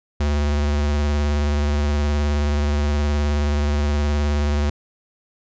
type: tone with vibrato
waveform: square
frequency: 73.2 Hz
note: D2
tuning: 5 cents flat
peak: -18 dBFS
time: 0.2-4.7 s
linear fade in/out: 5 ms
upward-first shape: triangle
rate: 19 Hz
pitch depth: 40 cents each way
effects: resampled to 16000 Hz